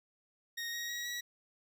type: tone with pitch steps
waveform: 20% pulse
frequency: 1864.7 / 1885.3 / 1906.1 / 1927.1 Hz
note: A#6 / A#6 / A#6 / B6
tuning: 0 / +19 / +38 / -43 cents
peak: -32 dBFS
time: 0.57-1.21 s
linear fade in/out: 10 ms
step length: 160 ms
effects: none